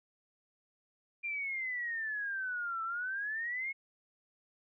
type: exponential two-way sweep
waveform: sine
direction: down then up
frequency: 2400 to 1320 to 2194 Hz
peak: -34 dBFS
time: 1.23-3.73 s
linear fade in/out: 20 ms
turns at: 2.83 s
effects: none